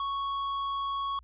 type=tone with hard clipping; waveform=triangle; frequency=1108.7 Hz; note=C#6; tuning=in tune; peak=-31 dBFS; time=0-1.19 s; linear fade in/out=2 ms; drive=11 dB; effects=added 60 Hz sine -53 dBFS peak until 1.23 s + resampled to 8000 Hz